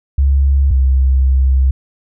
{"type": "tone pair in turn", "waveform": "sine", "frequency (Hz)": [68.8, 65.94], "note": ["C#2", "C2"], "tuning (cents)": [-12, 14], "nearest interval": "minor second", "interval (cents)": 74, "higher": "first", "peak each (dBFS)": -8, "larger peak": "neither", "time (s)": [[0.18, 0.71], [0.71, 1.71]], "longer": "second", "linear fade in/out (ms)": 5, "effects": []}